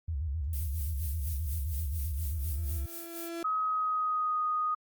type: tone with vibrato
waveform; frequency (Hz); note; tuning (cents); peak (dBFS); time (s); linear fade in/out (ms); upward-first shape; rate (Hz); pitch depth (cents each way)
sine; 74.6; D2; +28; -30; 0.08-2.86; 5; square; 7.6; 160
type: noise with tremolo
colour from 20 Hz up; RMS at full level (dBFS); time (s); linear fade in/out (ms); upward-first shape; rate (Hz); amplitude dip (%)
violet; -40; 0.53-3.29; 2; sine; 4.2; 65
type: tone with exponential growth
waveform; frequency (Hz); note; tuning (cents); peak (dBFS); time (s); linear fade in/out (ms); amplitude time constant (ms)
35% pulse; 336.6; E4; +36; -32; 1.95-3.43; 2; 320
type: tone with pitch glide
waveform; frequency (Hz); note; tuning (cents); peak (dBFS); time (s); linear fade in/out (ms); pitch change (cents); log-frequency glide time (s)
sine; 1269 to 1241.4; D#6 to D#6; +34 to -4; -27; 3.44-4.75; 10; -38; 3.58-4.41
effects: Opus 48 kbps